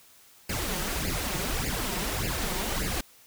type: noise with flanger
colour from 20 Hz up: pink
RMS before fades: -30 dBFS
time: 0.49-3.01 s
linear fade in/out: 5 ms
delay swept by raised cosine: 0.42 to 5.62 ms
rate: 1.7 Hz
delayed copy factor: +0.8
effects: white hiss -56 dBFS RMS until 3.26 s